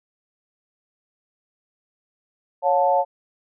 sine chord, Db augmented, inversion none, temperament equal with one note detuned, 554.4 / 716.4 / 880 Hz, Db5 / F5 / A5, 0 / +44 / 0 cents, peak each -20 dBFS, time 2.62-3.05 s, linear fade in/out 50 ms, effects none

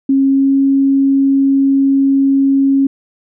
sine tone with pitch glide, 271.4 to 273.3 Hz, C#4 to C#4, -36 to -24 cents, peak -8 dBFS, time 0.09-2.87 s, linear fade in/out 5 ms, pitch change +12 cents, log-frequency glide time 0.27-0.56 s, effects none

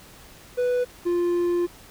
triangle tone pair in turn, 493.9 / 349.2 Hz, B4 / F4, 0 / 0 cents, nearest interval tritone, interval 600 cents, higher first, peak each -18 dBFS, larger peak neither, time 0.57-0.85 / 1.05-1.67 s, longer second, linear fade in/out 20 ms, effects pink hiss -48 dBFS RMS until 1.9 s

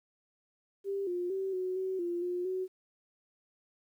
sine tone with pitch steps, 395.2 / 354.7 / 384.4 / 369.4 / 377.2 / 347.2 / 356.4 / 372.8 Hz, G4 / F4 / G4 / F#4 / F#4 / F4 / F4 / F#4, +14 / +27 / -34 / -3 / +33 / -10 / +35 / +13 cents, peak -31 dBFS, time 0.84-2.68 s, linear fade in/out 50 ms, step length 230 ms, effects 11-bit

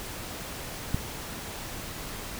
click, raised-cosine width 5 ms, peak -13 dBFS, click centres 0.945 s, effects pink hiss -38 dBFS RMS until 2.39 s

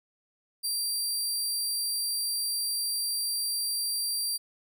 20% pulse tone, 4713 Hz, D8, 5 cents sharp, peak -22 dBFS, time 0.63-4.38 s, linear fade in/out 20 ms, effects none

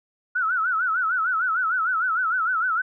sine tone with vibrato, 1396.9 Hz, F6, in tune, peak -20 dBFS, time 0.35-2.82 s, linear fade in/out 10 ms, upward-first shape sine, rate 6.6 Hz, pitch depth 150 cents each way, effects none

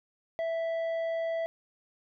sine tone with tanh clipping, 659.3 Hz, E5, in tune, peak -30 dBFS, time 0.39-1.46 s, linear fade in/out 0 ms, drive 7 dB, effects none

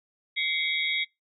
sine tone cluster, 2094 / 2252 / 3352 / 3742 Hz, C7 / C#7 / G#7 / A#7, +1 / +27 / +15 / +6 cents, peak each -29 / -31 / -31 / -32 dBFS, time 0.36-1.05 s, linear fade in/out 20 ms, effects noise-tail reverb RT60 0.2 s tail -24 dB re dry

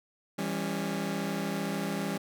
sawtooth chord, C# diminished, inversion first, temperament just, 166.31 / 199.57 / 277.2 Hz, E3 / G3 / C#4, +16 / +31 / 0 cents, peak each -32 / -29 / -33 dBFS, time 0.38-2.18 s, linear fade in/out 10 ms, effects none

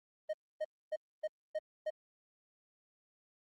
triangle tone bursts, 620 Hz, D#5, 6 cents flat, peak -31 dBFS, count 6, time 0.29-1.904 s, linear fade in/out 10 ms, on 44 ms, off 270 ms, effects Opus 24 kbps

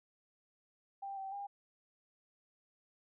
sine tone with pitch steps, 789 / 774 / 804 Hz, G5 / G5 / G5, +11 / -22 / +44 cents, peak -40 dBFS, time 1.02-1.47 s, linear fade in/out 10 ms, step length 150 ms, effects none

